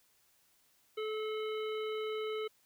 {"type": "harmonic tone", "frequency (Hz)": 432.7, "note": "A4", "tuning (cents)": -29, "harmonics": [1, 3, 5, 7, 9], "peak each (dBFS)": [-35, -45, -48, -48, -55], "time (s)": [0.97, 2.48], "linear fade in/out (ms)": 10, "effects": ["white hiss -70 dBFS RMS until 2.65 s"]}